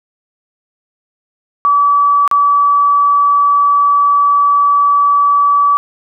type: tone with dropouts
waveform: sine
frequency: 1148 Hz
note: D6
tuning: 40 cents flat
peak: -7 dBFS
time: 1.65-5.77 s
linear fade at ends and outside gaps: 0 ms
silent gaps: 2.277-2.313 s
effects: none